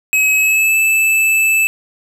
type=tone with pitch glide; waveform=square; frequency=2556 to 2628 Hz; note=D#7 to E7; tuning=+46 to -6 cents; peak=-11 dBFS; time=0.13-1.67 s; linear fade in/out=0 ms; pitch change=+48 cents; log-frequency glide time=0.34-0.77 s; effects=none